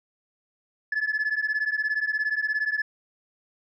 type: beating tone pair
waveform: sine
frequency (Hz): 1714 / 1731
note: A6 / A6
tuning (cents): -46 / -29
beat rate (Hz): 17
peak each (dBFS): -25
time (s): 0.92-2.82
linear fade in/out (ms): 5
effects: tanh soft clip ceiling -20 dBFS